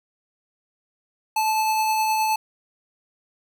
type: tone with tremolo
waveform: square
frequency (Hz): 871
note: A5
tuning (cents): -18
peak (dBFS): -19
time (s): 1.36-2.36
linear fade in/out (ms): 5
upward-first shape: triangle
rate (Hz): 9.6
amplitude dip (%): 25
effects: none